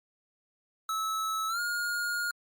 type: tone with pitch glide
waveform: square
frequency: 1300 to 1425.9 Hz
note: E6 to F6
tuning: -24 to +36 cents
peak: -30 dBFS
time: 0.89-2.31 s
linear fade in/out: 2 ms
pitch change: +160 cents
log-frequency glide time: 1.48-1.6 s
effects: Opus 48 kbps